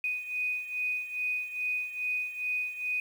sine beating tone pair, 2489 / 2491.4 Hz, D#7 / D#7, 0 / +2 cents, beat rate 2.4 Hz, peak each -31 / -36 dBFS, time 0.04-3 s, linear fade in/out 2 ms, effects 9-bit

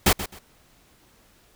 pink noise with echo, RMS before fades -17 dBFS, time 0.06-0.13 s, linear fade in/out 5 ms, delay 130 ms, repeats 2, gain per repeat -13 dB, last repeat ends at 0.39 s, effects pink hiss -58 dBFS RMS until 1.55 s

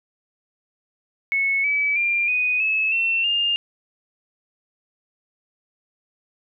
sine tone with pitch steps, 2200 / 2292 / 2388 / 2488 / 2592 / 2701 / 2814 Hz, C#7 / D7 / D7 / D#7 / E7 / E7 / F7, -14 / -43 / +28 / -1 / -30 / +42 / +12 cents, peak -18 dBFS, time 1.32-3.56 s, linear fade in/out 0 ms, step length 320 ms, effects none

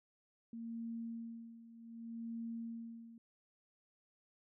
sine tone with tremolo, 230 Hz, A#3, 23 cents flat, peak -40 dBFS, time 0.53-3.18 s, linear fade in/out 2 ms, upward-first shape sine, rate 0.65 Hz, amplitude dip 80%, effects none

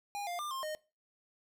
square tone with pitch steps, 814 / 701 / 1195 / 1061 / 616 Hz, G#5 / F5 / D6 / C6 / D#5, -35 / +6 / +30 / +24 / -17 cents, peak -37 dBFS, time 0.15-0.75 s, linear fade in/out 0 ms, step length 120 ms, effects noise-tail reverb RT60 0.3 s tail -21 dB re dry

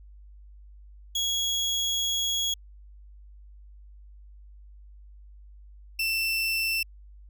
30% pulse tone pair in turn, 3328 / 2674 Hz, G#7 / E7, +3 / +24 cents, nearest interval major third, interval 379 cents, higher first, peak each -22 dBFS, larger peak neither, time 1.15-2.54 / 5.99-6.83 s, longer first, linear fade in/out 5 ms, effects added 50 Hz sine -46 dBFS peak until 7.29 s

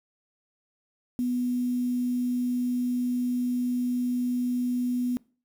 sine tone with quantisation, 246.9 Hz, B3, in tune, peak -24 dBFS, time 1.19-5.17 s, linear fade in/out 0 ms, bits 8, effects noise-tail reverb RT60 0.4 s tail -23 dB re dry

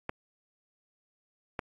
clicks, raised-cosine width 0.5 ms, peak -17 dBFS, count 2, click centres 0.094 / 1.592 s, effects AAC 64 kbps

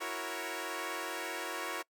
10% pulse chord, F# dominant seventh, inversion third, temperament equal, 329.6 / 370 / 466.2 / 554.4 Hz, E4 / F#4 / A#4 / C#5, 0 / 0 / 0 / 0 cents, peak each -34 dBFS, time 0-1.83 s, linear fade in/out 20 ms, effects noise-tail reverb RT60 0.1 s tail -24 dB re dry

